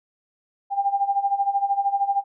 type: tone with tremolo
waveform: sine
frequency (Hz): 797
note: G5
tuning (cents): +28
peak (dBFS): -16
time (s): 0.7-2.24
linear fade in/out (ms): 50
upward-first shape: sine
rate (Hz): 13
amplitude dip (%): 80
effects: none